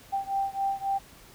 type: beating tone pair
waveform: sine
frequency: 784 / 787.7 Hz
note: G5 / G5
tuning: 0 / +8 cents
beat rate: 3.7 Hz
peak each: -29 / -30 dBFS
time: 0.12-0.99 s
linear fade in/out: 20 ms
effects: pink hiss -52 dBFS RMS until 1.34 s